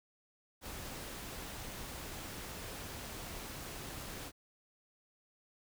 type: noise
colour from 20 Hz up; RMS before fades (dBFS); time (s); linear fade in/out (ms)
pink; -45; 0.61-4.32; 50
effects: none